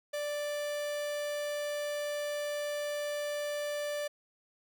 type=tone; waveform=45% pulse; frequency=587.3 Hz; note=D5; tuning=in tune; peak=-33 dBFS; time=0.13-4.08 s; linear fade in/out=10 ms; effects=none